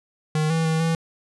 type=tone with pitch steps; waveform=square; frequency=154.7 / 162.6 / 160.3 / 164 Hz; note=D#3 / E3 / E3 / E3; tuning=-10 / -23 / -48 / -9 cents; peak=-20 dBFS; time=0.35-0.95 s; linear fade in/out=2 ms; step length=150 ms; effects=resampled to 24000 Hz